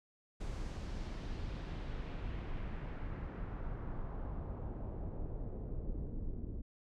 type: noise with low-pass filter sweep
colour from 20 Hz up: brown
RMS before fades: -41 dBFS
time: 0.4-6.62 s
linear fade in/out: 10 ms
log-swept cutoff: 7700 to 320 Hz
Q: 1.2
effects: none